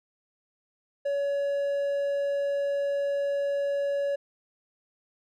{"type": "tone", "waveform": "triangle", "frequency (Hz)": 564, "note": "C#5", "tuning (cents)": 30, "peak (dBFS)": -23, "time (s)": [1.05, 4.16], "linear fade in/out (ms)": 10, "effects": []}